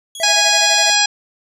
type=tone with pitch glide; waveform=20% pulse; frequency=3334 to 3446 Hz; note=G#7 to A7; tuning=+6 to -37 cents; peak=-23 dBFS; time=0.15-0.95 s; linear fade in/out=2 ms; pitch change=+57 cents; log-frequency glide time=0.5-0.7 s
type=tone with tremolo; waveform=square; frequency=659.3 Hz; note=E5; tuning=in tune; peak=-20 dBFS; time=0.2-0.9 s; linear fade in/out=0 ms; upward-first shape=sine; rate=12 Hz; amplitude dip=95%
type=harmonic tone; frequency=827 Hz; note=G#5; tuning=8 cents flat; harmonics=1 / 2 / 3 / 4 / 5 / 6 / 7 / 9; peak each=-20 / -20 / -20 / -20 / -20 / -20 / -20 / -20 dBFS; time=0.23-1.06 s; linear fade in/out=5 ms
effects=resampled to 32000 Hz